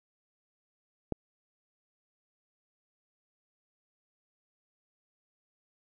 click, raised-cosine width 2 ms, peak -17 dBFS, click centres 1.123 s, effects none

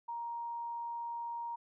sine tone, 938 Hz, A#5, 11 cents sharp, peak -37 dBFS, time 0.08-1.56 s, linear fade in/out 10 ms, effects none

